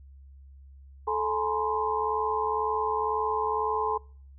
sine tone cluster, 435 / 841 / 961 / 1043 Hz, A4 / G#5 / B5 / C6, -20 / +22 / -48 / -6 cents, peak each -30 / -31 / -32 / -30 dBFS, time 1.07-3.98 s, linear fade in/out 10 ms, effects noise-tail reverb RT60 0.5 s tail -25 dB re dry + added 68 Hz sine -47 dBFS peak until 4.38 s

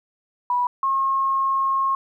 sine tone pair in turn, 980 / 1079.7 Hz, B5 / C#6, -14 / -46 cents, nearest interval major second, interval 168 cents, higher second, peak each -18 dBFS, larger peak neither, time 0.5-0.67 / 0.83-1.95 s, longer second, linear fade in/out 2 ms, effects 10-bit

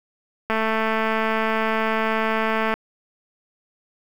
click train, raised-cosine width 0.5 ms, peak -8 dBFS, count 496, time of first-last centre 0.5-2.74 s, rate 221 Hz, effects 7-bit

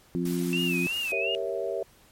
harmonic tone, 87.31 Hz, F2, in tune, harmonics 2 / 3 / 4, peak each -28 / -30 / -31 dBFS, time 0.15-0.87 s, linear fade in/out 0 ms
white noise, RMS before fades -41 dBFS, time 0.25-1.12 s, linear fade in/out 5 ms
sine tone with vibrato, 2660 Hz, E7, 15 cents sharp, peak -27 dBFS, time 0.53-1.35 s, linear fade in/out 0 ms, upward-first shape sine, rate 2.8 Hz, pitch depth 120 cents each way
sine chord, G diminished seventh, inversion none, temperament equal, 392 / 466.2 / 554.4 / 659.3 Hz, G4 / Bb4 / Db5 / Fb5, 0 / 0 / 0 / 0 cents, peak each -33 dBFS, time 1.12-1.83 s, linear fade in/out 2 ms
effects pink hiss -58 dBFS RMS until 2.11 s + MP3 64 kbps

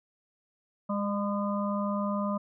harmonic tone with a mistuned harmonic, 203.7 Hz, G#3, 33 cents flat, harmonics 1 / 3 / 5 / 6, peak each -29 / -34 / -36 / -37 dBFS, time 0.89-2.38 s, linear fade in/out 10 ms, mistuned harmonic 3, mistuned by -16 cents, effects none

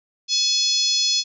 harmonic tone, 852 Hz, G#5, 44 cents sharp, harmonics 3 / 4 / 5 / 6 / 7 / 8, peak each -33 / -24 / -22 / -22 / -26 / -32 dBFS, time 0.28-1.24 s, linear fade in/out 50 ms, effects none

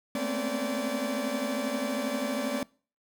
40% pulse tone cluster, 217.2 / 227.2 / 254.7 / 267.2 / 577 Hz, A3 / A#3 / C4 / C4 / D5, -22 / -44 / -46 / +36 / -31 cents, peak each -38 / -35 / -34 / -35 / -32 dBFS, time 0.15-2.63 s, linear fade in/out 2 ms, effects noise-tail reverb RT60 0.4 s tail -23 dB re dry

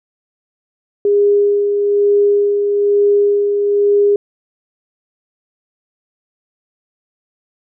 sine tone with tremolo, 407.7 Hz, G#4, 32 cents flat, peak -8 dBFS, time 1.05-4.16 s, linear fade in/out 2 ms, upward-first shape sine, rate 1.1 Hz, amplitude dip 40%, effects none

